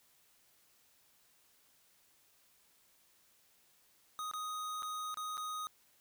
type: tone with dropouts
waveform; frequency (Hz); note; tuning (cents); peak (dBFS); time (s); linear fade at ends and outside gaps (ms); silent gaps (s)
square; 1248; D#6; +5; -39; 4.19-5.67; 0; 4.313-4.336 / 4.823-4.83 / 5.143-5.172 / 5.371-5.378
effects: white hiss -69 dBFS RMS until 6 s